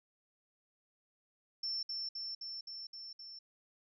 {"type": "tone with echo", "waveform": "sine", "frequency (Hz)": 5380, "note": "E8", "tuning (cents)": 34, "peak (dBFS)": -35, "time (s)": [1.63, 1.83], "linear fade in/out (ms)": 5, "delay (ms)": 260, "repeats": 6, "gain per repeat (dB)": -2, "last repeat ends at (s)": 3.39, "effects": []}